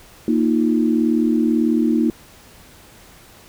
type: chord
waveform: sine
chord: Bb suspended fourth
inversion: none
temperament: equal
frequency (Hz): 233.1 / 311.1 / 349.2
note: Bb3 / Eb4 / F4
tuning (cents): 0 / 0 / 0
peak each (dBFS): -17 / -18 / -23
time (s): 0.28-2.1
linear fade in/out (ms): 2
effects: pink hiss -46 dBFS RMS until 3.48 s